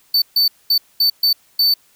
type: tone bursts at uneven times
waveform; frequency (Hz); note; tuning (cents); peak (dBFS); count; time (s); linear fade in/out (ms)
square; 4535; C#8; +39; -12; 6; 0.14-0.22 / 0.36-0.48 / 0.7-0.78 / 1-1.1 / 1.23-1.33 / 1.59-1.74; 5
effects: white hiss -55 dBFS RMS until 1.95 s